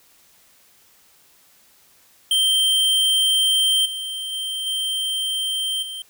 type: tone with level steps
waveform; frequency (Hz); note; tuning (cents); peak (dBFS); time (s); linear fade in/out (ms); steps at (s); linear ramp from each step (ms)
square; 3138; G7; +1; -16 / -27 / -25 / -22 / -30; 2.31-6.02; 2; 3.85 / 4.32 / 4.66 / 5.82; 10
effects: white hiss -55 dBFS RMS until 6.09 s